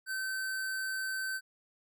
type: tone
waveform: square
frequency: 1539 Hz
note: G6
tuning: 32 cents flat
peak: -34 dBFS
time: 0.06-1.41 s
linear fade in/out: 50 ms
effects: none